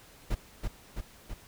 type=noise with echo; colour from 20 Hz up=brown; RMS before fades=-27 dBFS; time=0.3-0.35 s; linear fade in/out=10 ms; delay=330 ms; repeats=3; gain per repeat=-3 dB; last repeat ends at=1.34 s; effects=pink hiss -55 dBFS RMS until 1.47 s